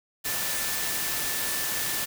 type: tone in noise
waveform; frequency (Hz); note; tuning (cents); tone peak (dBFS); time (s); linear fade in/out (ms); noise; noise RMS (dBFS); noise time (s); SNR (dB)
sine; 1760; A6; 0; -38; 0.24-2.06; 20; white; -29; 0.24-2.06; -12
effects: none